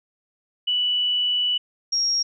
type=tone pair in turn; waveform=sine; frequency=2960 / 5588 Hz; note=F#7 / F8; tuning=0 / 0 cents; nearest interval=major seventh; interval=1100 cents; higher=second; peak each=-19 dBFS; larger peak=neither; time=0.67-1.58 / 1.92-2.23 s; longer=first; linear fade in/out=10 ms; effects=none